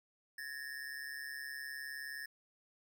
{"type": "ring-modulated tone", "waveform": "square", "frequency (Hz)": 1760, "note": "A6", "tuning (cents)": 0, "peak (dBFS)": -40, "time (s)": [0.38, 2.26], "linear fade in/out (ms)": 5, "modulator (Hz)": 69.7, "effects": []}